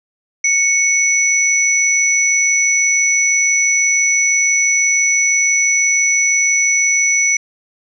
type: tone pair together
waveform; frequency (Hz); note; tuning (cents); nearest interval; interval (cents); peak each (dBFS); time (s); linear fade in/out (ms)
sine; 2217 / 5929; C#7 / F#8; 0 / +3; octave + perfect fourth; 1703; -14; 0.44-7.37; 5
effects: none